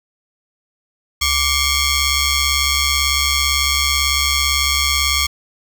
10% pulse ring-modulated tone, 1099 Hz, C#6, 15 cents flat, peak -3 dBFS, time 1.21-5.27 s, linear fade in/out 10 ms, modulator 1030 Hz, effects none

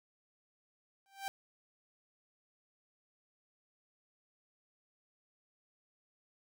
sawtooth tone with exponential growth, 784 Hz, G5, in tune, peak -30 dBFS, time 1.06-1.28 s, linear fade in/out 0 ms, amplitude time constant 47 ms, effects none

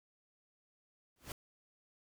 pink noise with exponential growth, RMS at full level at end -40 dBFS, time 1.16-1.32 s, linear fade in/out 2 ms, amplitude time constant 33 ms, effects none

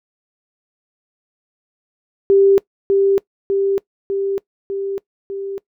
sine tone with echo, 393.4 Hz, G4, 6 cents sharp, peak -8 dBFS, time 2.3-2.58 s, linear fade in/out 0 ms, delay 600 ms, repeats 5, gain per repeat -3 dB, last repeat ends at 5.58 s, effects noise-tail reverb RT60 0.1 s tail -21 dB re dry

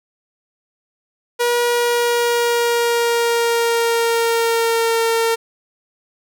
sawtooth tone with pitch glide, 480 to 456.7 Hz, B4 to A#4, -49 to -36 cents, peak -11 dBFS, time 1.39-5.36 s, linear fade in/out 20 ms, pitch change -87 cents, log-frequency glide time 1.63-5.03 s, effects none

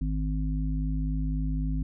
harmonic tone, 51.9 Hz, G#1, in tune, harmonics 1 / 3 / 5, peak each -27 / -32 / -34 dBFS, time 0.01-1.83 s, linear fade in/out 5 ms, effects none

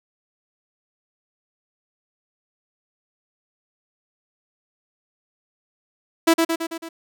sawtooth tone with echo, 329.6 Hz, E4, in tune, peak -8 dBFS, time 6.27-6.34 s, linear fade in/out 10 ms, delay 110 ms, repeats 5, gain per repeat -4 dB, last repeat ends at 6.89 s, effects none

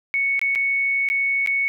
sine tone with dropouts, 2217 Hz, C#7, in tune, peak -18 dBFS, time 0.14-1.68 s, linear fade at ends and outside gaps 0 ms, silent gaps 0.393-0.415 / 0.551-0.557 / 1.088-1.1 / 1.462-1.473 s, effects none

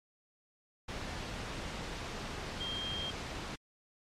sine tone in noise, 3200 Hz, G7, 35 cents sharp, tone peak -36 dBFS, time 2.6-3.11 s, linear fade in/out 10 ms, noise pink, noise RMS -40 dBFS, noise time 0.88-3.56 s, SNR +1 dB, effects low-pass 5000 Hz 12 dB/octave + MP3 64 kbps

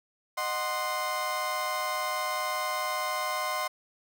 30% pulse chord, C diminished, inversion first, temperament equal with one note detuned, 615.5 / 740 / 1046.5 Hz, Eb5 / Gb5 / C6, -19 / 0 / 0 cents, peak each -33 / -33 / -28 dBFS, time 0.37-3.68 s, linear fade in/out 10 ms, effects none

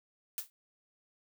blue noise with exponential decay, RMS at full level -33 dBFS, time 0.38-0.5 s, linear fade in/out 0 ms, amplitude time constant 26 ms, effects none

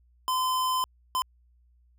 square tone bursts at uneven times, 1025 Hz, C6, 36 cents flat, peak -25 dBFS, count 2, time 0.28-0.84 / 1.15-1.22 s, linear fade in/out 0 ms, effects added 60 Hz sine -59 dBFS peak until 1.98 s

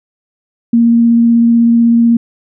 sine tone with vibrato, 233.2 Hz, A#3, 1 cent sharp, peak -5 dBFS, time 0.73-2.17 s, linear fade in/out 5 ms, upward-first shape sine, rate 16 Hz, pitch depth 9 cents each way, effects none

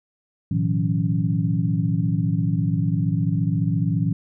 sine tone cluster, 110.6 / 125.4 / 159.5 / 179.7 / 277.4 Hz, A2 / B2 / D#3 / F3 / C#4, +9 / +27 / +43 / +50 / +1 cents, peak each -24 / -29 / -22 / -25 / -30 dBFS, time 0.51-4.13 s, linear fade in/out 5 ms, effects none

